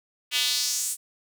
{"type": "tone with high-pass filter sweep", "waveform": "square", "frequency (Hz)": 134.4, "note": "C3", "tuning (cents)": 47, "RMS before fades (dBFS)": -26, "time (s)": [0.31, 0.97], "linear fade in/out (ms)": 50, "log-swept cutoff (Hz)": [2800, 9100], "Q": 2.5, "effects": []}